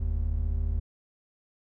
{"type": "tone pair together", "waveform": "triangle", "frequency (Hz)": [43.39, 77.78], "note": ["F1", "D#2"], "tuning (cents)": [-10, 0], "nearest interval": "minor seventh", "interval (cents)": 1010, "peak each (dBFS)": -26, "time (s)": [0, 0.8], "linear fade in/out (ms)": 10, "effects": []}